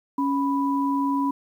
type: tone pair together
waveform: sine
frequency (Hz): 277.5 / 988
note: C#4 / B5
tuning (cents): +2 / 0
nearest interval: octave + minor seventh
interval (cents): 2198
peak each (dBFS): -22 / -25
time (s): 0.18-1.31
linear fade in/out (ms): 5
effects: 9-bit